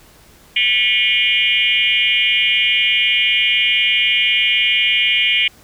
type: tone with frequency modulation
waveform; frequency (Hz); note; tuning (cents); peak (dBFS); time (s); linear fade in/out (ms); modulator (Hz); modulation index
sine; 2637; E7; 0; -12; 0.56-5.48; 5; 222; 2.4
effects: pink hiss -47 dBFS RMS until 5.63 s